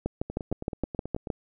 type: two click trains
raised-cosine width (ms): 2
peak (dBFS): -14 / -21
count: 9 / 10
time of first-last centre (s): 0.06-1.302 / 0.3-1.272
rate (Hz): 6.44 / 9.26
effects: none